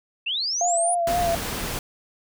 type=linear sweep; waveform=sine; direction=up; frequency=2584 to 9956 Hz; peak=-23 dBFS; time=0.26-0.95 s; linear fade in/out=10 ms
type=tone with vibrato; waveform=sine; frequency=690 Hz; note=F5; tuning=21 cents flat; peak=-20 dBFS; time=0.61-1.35 s; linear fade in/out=2 ms; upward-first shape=sine; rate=3.9 Hz; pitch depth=41 cents each way
type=noise; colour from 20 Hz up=pink; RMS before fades=-29 dBFS; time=1.07-1.79 s; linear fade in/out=2 ms
effects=none